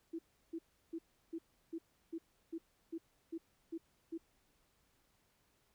sine tone bursts, 329.6 Hz, E4, in tune, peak -39 dBFS, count 11, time 0.13-4.179 s, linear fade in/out 10 ms, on 59 ms, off 340 ms, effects pink hiss -75 dBFS RMS until 5.74 s

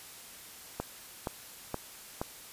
click train, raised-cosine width 1 ms, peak -18 dBFS, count 4, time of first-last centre 0.8-2.215 s, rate 2.12 Hz, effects white hiss -49 dBFS RMS until 2.52 s + resampled to 32000 Hz

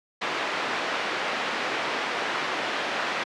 white low-pass noise, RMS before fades -28 dBFS, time 0.21-3.24 s, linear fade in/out 10 ms, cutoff 2200 Hz, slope 12 dB/octave, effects high-pass 300 Hz 12 dB/octave + low-pass 6000 Hz 12 dB/octave

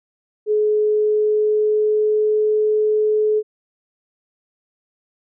sine tone with pitch glide, 424.4 to 427.6 Hz, G#4 to A4, +38 to -49 cents, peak -14 dBFS, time 0.46-3.43 s, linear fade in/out 50 ms, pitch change +13 cents, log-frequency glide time 0.8-2.55 s, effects none

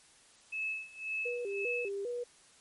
sine tone with tremolo, 2600 Hz, E7, 24 cents flat, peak -32 dBFS, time 0.52-1.89 s, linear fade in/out 10 ms, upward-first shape sine, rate 1.9 Hz, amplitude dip 90%
sine tone with vibrato, 439.2 Hz, A4, 3 cents flat, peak -34 dBFS, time 1.25-2.24 s, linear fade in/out 10 ms, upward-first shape square, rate 2.5 Hz, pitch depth 170 cents each way
effects white hiss -61 dBFS RMS until 2.6 s + MP3 48 kbps

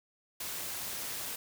white noise with amplitude modulation, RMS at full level -37 dBFS, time 0.4-1.36 s, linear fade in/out 5 ms, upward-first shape sine, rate 207 Hz, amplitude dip 35%, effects none

